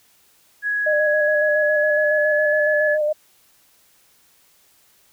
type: tone with pitch glide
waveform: sine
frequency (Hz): 1670 to 1709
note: G#6 to G#6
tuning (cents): +9 to +49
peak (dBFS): -19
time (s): 0.62-2.98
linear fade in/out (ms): 50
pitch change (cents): +40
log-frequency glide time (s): 1.21-2.58
type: tone with vibrato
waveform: sine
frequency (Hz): 605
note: D#5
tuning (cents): -49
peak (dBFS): -17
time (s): 0.86-3.13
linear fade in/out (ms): 10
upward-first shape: square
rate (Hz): 7.2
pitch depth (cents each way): 23
effects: white hiss -57 dBFS RMS until 5.12 s